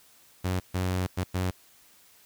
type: tone bursts at uneven times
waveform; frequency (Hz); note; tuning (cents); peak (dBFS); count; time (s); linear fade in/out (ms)
sawtooth; 92; F#2; -9; -22; 4; 0.44-0.6 / 0.74-1.07 / 1.17-1.24 / 1.34-1.51; 10
effects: white hiss -58 dBFS RMS until 2.25 s